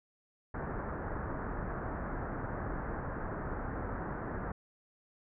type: low-pass noise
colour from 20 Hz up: pink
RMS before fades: -38 dBFS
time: 0.54-4.52 s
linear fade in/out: 5 ms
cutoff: 1700 Hz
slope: 48 dB/octave
effects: none